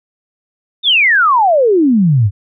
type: exponential sweep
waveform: sine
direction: down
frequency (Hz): 3729 to 92.5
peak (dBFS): -7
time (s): 0.83-2.31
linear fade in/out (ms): 50
effects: none